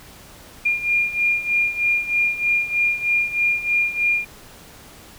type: beating tone pair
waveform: sine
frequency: 2410 / 2413.2 Hz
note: D7 / D7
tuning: +44 / +46 cents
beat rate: 3.2 Hz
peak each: -19 / -23 dBFS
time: 0.65-4.25 s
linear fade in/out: 10 ms
effects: pink hiss -44 dBFS RMS until 5.18 s